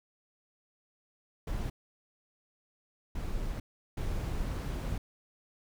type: noise bursts at uneven times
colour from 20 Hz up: brown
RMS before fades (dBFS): -34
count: 3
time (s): 1.47-1.7 / 3.15-3.6 / 3.97-4.98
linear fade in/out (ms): 5
effects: none